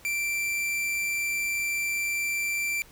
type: tone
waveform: 45% pulse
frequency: 2349 Hz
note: D7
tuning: in tune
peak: -26 dBFS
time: 0.05-2.82 s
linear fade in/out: 0 ms
effects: pink hiss -53 dBFS RMS until 2.91 s